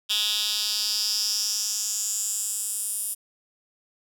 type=tone with high-pass filter sweep; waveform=10% pulse; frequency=210 Hz; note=G#3; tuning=19 cents sharp; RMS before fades=-27 dBFS; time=0.09-3.15 s; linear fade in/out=20 ms; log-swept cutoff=3500 to 10000 Hz; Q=4.2; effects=none